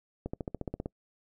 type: accelerating click train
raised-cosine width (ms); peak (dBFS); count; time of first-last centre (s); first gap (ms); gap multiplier
2; -21; 10; 0.26-0.859; 75; 0.97
effects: noise-tail reverb RT60 0.1 s tail -26 dB re dry